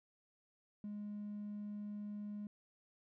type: tone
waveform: triangle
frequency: 207.4 Hz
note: G#3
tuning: 2 cents flat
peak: -39 dBFS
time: 0.84-2.47 s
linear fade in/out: 2 ms
effects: tanh soft clip ceiling -38 dBFS